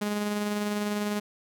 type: tone with tremolo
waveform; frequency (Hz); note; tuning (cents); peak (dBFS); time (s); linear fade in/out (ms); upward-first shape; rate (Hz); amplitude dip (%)
sawtooth; 207.7; G#3; 0; -22; 0.01-1.2; 10; sine; 20; 30
effects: none